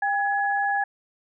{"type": "tone pair together", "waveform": "sine", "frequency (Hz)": [802.1, 1686], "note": ["G5", "G#6"], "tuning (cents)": [40, 26], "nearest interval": "octave + minor second", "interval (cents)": 1286, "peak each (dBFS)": [-23, -25], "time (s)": [0.02, 0.84], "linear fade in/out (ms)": 5, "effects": []}